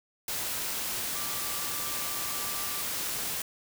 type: tone in noise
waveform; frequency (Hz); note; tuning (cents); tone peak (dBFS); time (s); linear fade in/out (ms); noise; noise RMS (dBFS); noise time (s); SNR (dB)
sine; 1174.7; D6; 0; -43; 1.15-2.82; 2; white; -33; 0.28-3.42; -13
effects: none